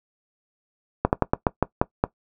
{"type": "slowing click train", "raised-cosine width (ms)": 1, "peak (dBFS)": -3, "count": 8, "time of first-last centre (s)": [1.05, 2.039], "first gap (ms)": 79, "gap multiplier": 1.19, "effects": ["noise-tail reverb RT60 0.1 s tail -19 dB re dry"]}